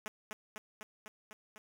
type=tone with echo; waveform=5% pulse; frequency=214.5 Hz; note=A3; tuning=44 cents flat; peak=-28 dBFS; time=0.06-0.08 s; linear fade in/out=0 ms; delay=250 ms; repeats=6; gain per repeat=-2 dB; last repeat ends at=1.58 s; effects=none